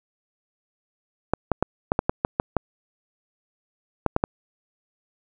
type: clicks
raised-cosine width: 1 ms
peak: -5 dBFS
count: 12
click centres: 1.336 / 1.517 / 1.626 / 1.919 / 1.991 / 2.095 / 2.249 / 2.399 / 2.567 / 4.063 / 4.164 / 4.239 s
effects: none